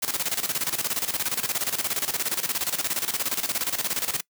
white noise with tremolo, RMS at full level -25 dBFS, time 0.02-4.21 s, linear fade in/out 10 ms, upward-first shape square, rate 17 Hz, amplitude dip 75%, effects noise-tail reverb RT60 0.1 s tail -24 dB re dry + high-pass 100 Hz 12 dB/octave

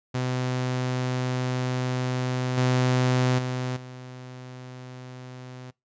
sawtooth tone with level steps, 126.9 Hz, B2, 47 cents sharp, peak -21 / -16 / -23 / -35 dBFS, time 0.14-5.71 s, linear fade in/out 10 ms, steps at 2.57 / 3.38 / 3.76 s, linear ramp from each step 10 ms, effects noise-tail reverb RT60 0.2 s tail -23 dB re dry + resampled to 16000 Hz

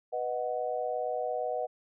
sine chord, B major, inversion none, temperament equal, 493.9 / 622.3 / 740 Hz, B4 / D#5 / F#5, 0 / 0 / 0 cents, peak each -34 dBFS, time 0.12-1.67 s, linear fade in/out 20 ms, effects none

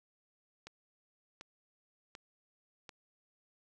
click train, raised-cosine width 0.2 ms, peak -30 dBFS, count 4, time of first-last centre 0.67-2.892 s, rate 1.35 Hz, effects none

